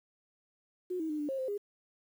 sine tone with pitch steps, 363.2 / 319.8 / 303.4 / 295 / 536 / 521 / 408.3 Hz, F#4 / D#4 / D#4 / D4 / C5 / C5 / G#4, -32 / +48 / -44 / +8 / +42 / -7 / -29 cents, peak -32 dBFS, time 0.9-1.579 s, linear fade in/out 10 ms, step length 97 ms, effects 10-bit

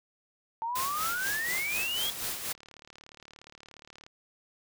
sine exponential sweep, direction up, 890 to 3368 Hz, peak -30 dBFS, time 0.62-2.1 s, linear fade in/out 0 ms
white noise with tremolo, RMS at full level -33 dBFS, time 0.75-2.53 s, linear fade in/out 10 ms, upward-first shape sine, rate 4.1 Hz, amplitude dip 55%
click train, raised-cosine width 0.2 ms, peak -32 dBFS, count 60, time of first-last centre 2.47-4.065 s, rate 37 Hz
effects none

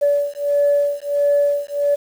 sine beating tone pair, 574 / 575.5 Hz, D5 / D5, -40 / -35 cents, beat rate 1.5 Hz, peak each -17 dBFS, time 0.01-1.96 s, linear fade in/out 20 ms, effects tanh soft clip ceiling -8 dBFS + 7-bit

